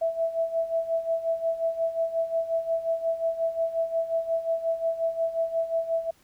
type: tone with tremolo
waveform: sine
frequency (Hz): 659.3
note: E5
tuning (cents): 0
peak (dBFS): -21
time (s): 0.01-6.11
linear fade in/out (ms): 10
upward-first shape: sine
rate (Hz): 5.6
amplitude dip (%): 75
effects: pink hiss -61 dBFS RMS until 6.23 s